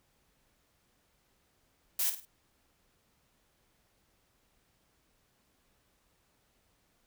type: noise with echo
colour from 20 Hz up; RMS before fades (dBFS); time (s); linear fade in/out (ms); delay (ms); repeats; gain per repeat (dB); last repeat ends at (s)
blue; -30; 1.99-2.1; 5; 51; 3; -9; 2.253
effects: pink hiss -72 dBFS RMS until 7.06 s